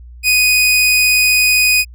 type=tone; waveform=sawtooth; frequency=2489 Hz; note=D#7; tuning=in tune; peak=-6 dBFS; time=0.23-1.85 s; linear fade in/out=50 ms; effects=added 60 Hz sine -33 dBFS peak until 1.94 s